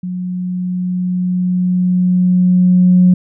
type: tone with level ramp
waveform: sine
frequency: 181.2 Hz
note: F#3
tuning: 36 cents flat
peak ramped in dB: -19 to -4 dBFS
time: 0.03-3.14 s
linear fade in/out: 5 ms
effects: tanh soft clip ceiling 0 dBFS